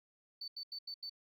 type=tone bursts; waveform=sine; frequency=4521 Hz; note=C#8; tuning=33 cents sharp; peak=-40 dBFS; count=5; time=0.41-1.096 s; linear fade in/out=5 ms; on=70 ms; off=84 ms; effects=tanh soft clip ceiling -37 dBFS